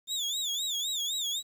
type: tone with vibrato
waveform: 30% pulse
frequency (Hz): 3560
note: A7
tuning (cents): +20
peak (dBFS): -27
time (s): 0.07-1.43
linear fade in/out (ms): 50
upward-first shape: sine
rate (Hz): 3.9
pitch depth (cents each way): 140
effects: 10-bit